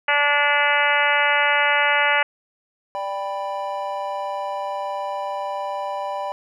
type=harmonic tone; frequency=289.9 Hz; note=D4; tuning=22 cents flat; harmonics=2 / 3 / 4 / 5 / 6 / 7 / 8 / 9 / 10; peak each=-26 / -23 / -27 / -23 / -24 / -22 / -26 / -27 / -28 dBFS; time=0.08-2.23 s; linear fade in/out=5 ms
type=chord; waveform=triangle; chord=G major; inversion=second; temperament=equal with one note detuned; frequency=587.3 / 790.8 / 987.8 Hz; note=D5 / G5 / B5; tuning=0 / +15 / 0 cents; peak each=-27 dBFS; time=2.95-6.32 s; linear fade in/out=0 ms
effects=none